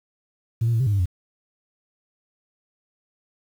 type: tone with pitch steps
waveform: sine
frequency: 114.2 / 117.4 / 113.2 / 132.1 / 104.2 / 99.3 / 89 Hz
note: A#2 / A#2 / A2 / C3 / G#2 / G2 / F2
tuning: -35 / +13 / +50 / +17 / +6 / +23 / +33 cents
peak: -16 dBFS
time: 0.61-1.058 s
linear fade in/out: 10 ms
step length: 64 ms
effects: tanh soft clip ceiling -15 dBFS + 8-bit